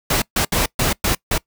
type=noise bursts at uneven times; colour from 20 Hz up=pink; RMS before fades=-18 dBFS; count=6; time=0.1-0.22 / 0.36-0.45 / 0.52-0.66 / 0.79-0.93 / 1.04-1.15 / 1.31-1.38 s; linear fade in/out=5 ms; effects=noise-tail reverb RT60 0.1 s tail -23 dB re dry